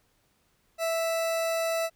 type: tone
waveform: 40% pulse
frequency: 659 Hz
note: E5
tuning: 1 cent flat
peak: -25 dBFS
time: 0.78-1.9 s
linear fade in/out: 50 ms
effects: pink hiss -69 dBFS RMS until 1.95 s